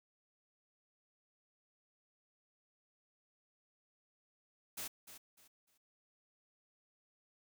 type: noise with echo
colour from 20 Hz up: white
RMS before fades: -43 dBFS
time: 4.77-4.88 s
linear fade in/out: 10 ms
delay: 300 ms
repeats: 3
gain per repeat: -11 dB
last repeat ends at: 5.78 s
effects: none